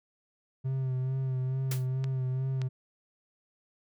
triangle tone with vibrato, 130.81 Hz, C3, in tune, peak -26 dBFS, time 0.64-2.69 s, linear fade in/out 20 ms, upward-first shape sine, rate 2.3 Hz, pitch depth 33 cents each way
white noise with exponential decay, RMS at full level -33 dBFS, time 1.71-1.87 s, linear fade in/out 5 ms, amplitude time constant 33 ms
clicks, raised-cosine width 0.2 ms, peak -24 dBFS, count 2, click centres 2.042 / 2.617 s
effects none

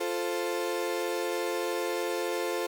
35% pulse chord, F major, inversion none, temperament equal, 349.2 / 440 / 523.3 Hz, F4 / A4 / C5, 0 / 0 / 0 cents, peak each -31 / -32 / -32 dBFS, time 0-2.67 s, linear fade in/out 10 ms, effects none

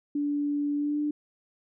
sine tone with pitch glide, 290 to 296.4 Hz, D4 to D4, -22 to +16 cents, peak -25 dBFS, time 0.15-1.11 s, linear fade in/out 5 ms, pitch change +38 cents, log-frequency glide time 0.76-1 s, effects none

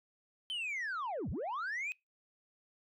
sine linear two-way sweep, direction down then up, 3131 to 53 to 2562 Hz, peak -33 dBFS, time 0.5-1.92 s, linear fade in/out 0 ms, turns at 1.3 s, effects noise-tail reverb RT60 0.2 s tail -25 dB re dry + tanh soft clip ceiling -34 dBFS

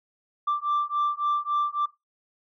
sine beating tone pair, 1174.7 / 1178.3 Hz, D6 / D6, 0 / +5 cents, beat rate 3.6 Hz, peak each -25 dBFS, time 0.47-1.86 s, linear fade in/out 10 ms, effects noise-tail reverb RT60 0.2 s tail -19 dB re dry + tanh soft clip ceiling -19 dBFS

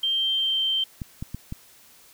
sine tone with pitch glide, 3149 to 3129 Hz, G7 to G7, +7 to -4 cents, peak -21 dBFS, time 0.03-0.84 s, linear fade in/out 5 ms, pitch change -11 cents, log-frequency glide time 0.34-0.61 s
clicks, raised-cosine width 5 ms, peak -19 dBFS, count 4, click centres 1.018 / 1.225 / 1.346 / 1.524 s
effects white hiss -53 dBFS RMS until 2.13 s

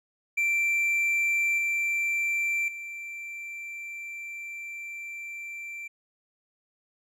triangle tone with level steps, 2349 Hz, D7, in tune, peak -21 / -23 / -34 dBFS, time 0.37-5.88 s, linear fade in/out 10 ms, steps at 1.58 / 2.68 s, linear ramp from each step 2 ms, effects none

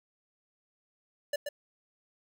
square tone with echo, 581 Hz, D5, 19 cents flat, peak -29 dBFS, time 1.33-1.36 s, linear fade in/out 5 ms, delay 130 ms, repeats 1, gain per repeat -5 dB, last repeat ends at 1.49 s, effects none

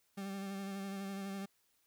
40% pulse tone with vibrato, 196 Hz, G3, in tune, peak -39 dBFS, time 0.17-1.46 s, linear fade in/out 10 ms, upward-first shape sine, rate 12 Hz, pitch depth 26 cents each way, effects white hiss -75 dBFS RMS until 1.86 s

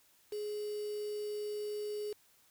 sine tone with quantisation, 418.5 Hz, G#4, 13 cents sharp, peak -36 dBFS, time 0.32-2.13 s, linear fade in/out 5 ms, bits 8, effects white hiss -67 dBFS RMS until 2.5 s

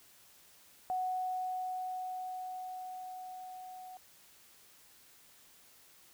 sine tone with level ramp, 740 Hz, F#5, in tune, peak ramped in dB -31 to -46 dBFS, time 0.9-3.97 s, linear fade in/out 0 ms, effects white hiss -61 dBFS RMS until 6.13 s

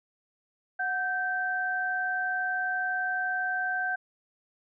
sine tone pair together, 734.8 / 1557 Hz, F#5 / G6, -12 / -12 cents, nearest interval octave + minor second, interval 1300 cents, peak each -32 / -28 dBFS, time 0.79-3.96 s, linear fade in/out 10 ms, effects none

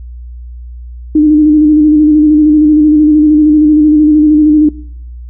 sine tone with vibrato, 303.3 Hz, D#4, 44 cents flat, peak -3 dBFS, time 1.15-4.69 s, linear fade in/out 5 ms, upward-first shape square, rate 13 Hz, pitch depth 30 cents each way, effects noise-tail reverb RT60 0.7 s tail -21 dB re dry + added 60 Hz sine -24 dBFS peak until 5.29 s

